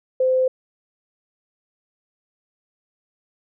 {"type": "tone", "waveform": "sine", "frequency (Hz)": 516, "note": "C5", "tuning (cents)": -24, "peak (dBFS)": -15, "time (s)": [0.2, 0.48], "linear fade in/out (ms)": 5, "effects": []}